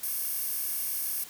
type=tone with high-pass filter; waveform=15% pulse; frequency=554.4 Hz; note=C#5; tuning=in tune; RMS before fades=-32 dBFS; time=0.03-1.24 s; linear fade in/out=5 ms; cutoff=12000 Hz; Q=1.2; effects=white hiss -47 dBFS RMS until 1.29 s